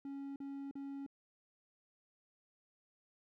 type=tone bursts; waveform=triangle; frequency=277.2 Hz; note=C#4; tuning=in tune; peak=-40 dBFS; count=3; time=0.05-1.064 s; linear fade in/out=2 ms; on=310 ms; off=42 ms; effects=none